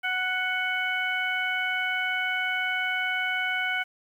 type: harmonic tone with a mistuned harmonic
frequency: 740 Hz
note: F#5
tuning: in tune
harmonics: 1 / 2 / 3 / 4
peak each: -34 / -28 / -29 / -35 dBFS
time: 0.03-3.84 s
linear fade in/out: 20 ms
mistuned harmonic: 4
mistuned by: +20 cents
effects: 9-bit